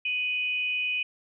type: tone pair together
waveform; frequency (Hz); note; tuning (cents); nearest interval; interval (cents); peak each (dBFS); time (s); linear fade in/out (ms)
sine; 2489 / 2959; D#7 / F#7; 0 / -1; minor third; 299; -26 / -34; 0.05-1.03; 5
effects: none